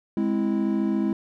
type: chord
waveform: triangle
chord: Ab augmented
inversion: none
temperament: equal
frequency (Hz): 207.7 / 261.6 / 329.6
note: Ab3 / C4 / E4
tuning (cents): 0 / 0 / 0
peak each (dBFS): -22 / -26 / -24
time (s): 0.17-1.13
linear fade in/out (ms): 2
effects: none